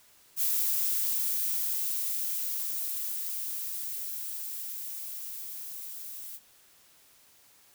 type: noise with level ramp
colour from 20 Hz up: violet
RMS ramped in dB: -27 to -42 dBFS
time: 0.36-6.4 s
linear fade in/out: 50 ms
effects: white hiss -60 dBFS RMS until 7.74 s

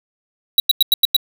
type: tone bursts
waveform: square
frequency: 3883 Hz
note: B7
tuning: 30 cents flat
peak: -9 dBFS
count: 6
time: 0.58-1.165 s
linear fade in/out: 2 ms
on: 20 ms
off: 93 ms
effects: none

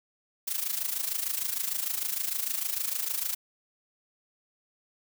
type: noise with amplitude modulation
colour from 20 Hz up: blue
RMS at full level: -28 dBFS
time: 0.47-3.35 s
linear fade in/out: 10 ms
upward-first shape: sine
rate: 26.6 Hz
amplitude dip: 75%
effects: none

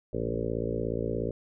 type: harmonic tone with a mistuned harmonic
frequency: 56.9 Hz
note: A#1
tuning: 41 cents flat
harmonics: 1 / 2 / 3 / 4 / 5 / 6 / 7 / 8 / 9 / 10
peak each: -38 / -36 / -40 / -38 / -38 / -40 / -35 / -35 / -37 / -41 dBFS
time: 0.13-1.31 s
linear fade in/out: 5 ms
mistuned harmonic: 3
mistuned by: -25 cents
effects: none

